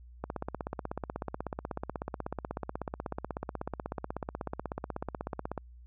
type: click train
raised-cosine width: 1 ms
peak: -20 dBFS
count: 88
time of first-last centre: 0.24-5.577 s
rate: 16.3 Hz
effects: added 60 Hz sine -49 dBFS peak until 5.86 s